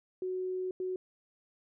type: tone bursts at uneven times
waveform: sine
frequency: 370 Hz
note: F#4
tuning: in tune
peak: -32 dBFS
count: 2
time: 0.22-0.71 / 0.8-0.96 s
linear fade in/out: 2 ms
effects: none

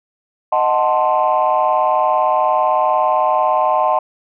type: chord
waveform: sine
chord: D# diminished seventh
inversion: none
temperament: equal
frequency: 622.3 / 740 / 880 / 1046.5 Hz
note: D#5 / F#5 / A5 / C6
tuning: 0 / 0 / 0 / 0 cents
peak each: -17 dBFS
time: 0.52-3.99 s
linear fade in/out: 5 ms
effects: tanh soft clip ceiling -5 dBFS

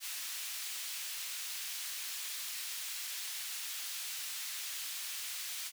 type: high-pass noise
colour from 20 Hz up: pink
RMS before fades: -41 dBFS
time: 0-5.72 s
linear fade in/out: 50 ms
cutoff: 2700 Hz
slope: 12 dB/octave
effects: none

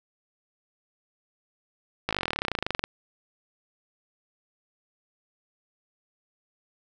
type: slowing click train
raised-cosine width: 0.3 ms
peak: -10 dBFS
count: 26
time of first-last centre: 2.09-2.84 s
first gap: 18 ms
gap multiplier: 1.04
effects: none

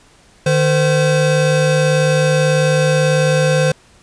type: tone pair together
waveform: square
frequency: 152.1 / 514.6 Hz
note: D#3 / C5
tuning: -39 / -29 cents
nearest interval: octave + major sixth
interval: 2110 cents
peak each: -15 dBFS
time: 0.46-3.72 s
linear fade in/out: 5 ms
effects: pink hiss -49 dBFS RMS until 4.02 s + resampled to 22050 Hz

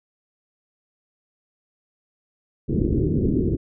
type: low-pass noise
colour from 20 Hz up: white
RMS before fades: -21 dBFS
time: 2.68-3.57 s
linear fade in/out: 20 ms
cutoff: 390 Hz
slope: 48 dB/octave
effects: none

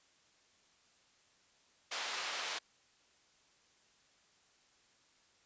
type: band-pass noise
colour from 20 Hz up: white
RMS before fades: -40 dBFS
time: 1.91-2.59 s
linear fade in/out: 10 ms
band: 600 to 4200 Hz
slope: 12 dB/octave
effects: white hiss -69 dBFS RMS until 5.45 s + resampled to 16000 Hz

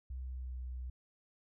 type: tone with pitch glide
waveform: sine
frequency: 64 to 62.65 Hz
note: C2 to B1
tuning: -38 to +25 cents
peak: -39 dBFS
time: 0.1-0.9 s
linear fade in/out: 5 ms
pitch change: -37 cents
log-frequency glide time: 0.26-0.61 s
effects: none

